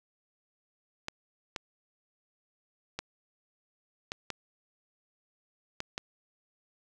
clicks, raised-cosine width 0.2 ms, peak -17 dBFS, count 7, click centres 1.084 / 1.562 / 2.99 / 4.119 / 4.303 / 5.804 / 5.979 s, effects none

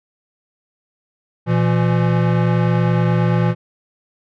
square tone pair together, 119.3 / 168.72 Hz, A#2 / E3, +41 / +41 cents, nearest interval tritone, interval 600 cents, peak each -17 dBFS, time 1.46-3.55 s, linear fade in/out 50 ms, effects low-pass 2000 Hz 12 dB/octave

